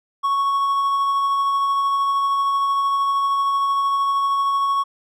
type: tone with tremolo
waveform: triangle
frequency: 1108.7 Hz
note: C#6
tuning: in tune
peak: -14 dBFS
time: 0.23-4.84 s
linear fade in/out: 20 ms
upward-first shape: triangle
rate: 13 Hz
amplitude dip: 25%
effects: none